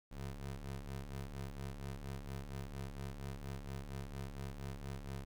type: ring-modulated tone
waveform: 25% pulse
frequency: 69.3 Hz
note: C#2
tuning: in tune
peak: -36 dBFS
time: 0.11-5.25 s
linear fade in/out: 10 ms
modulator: 32.5 Hz
effects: none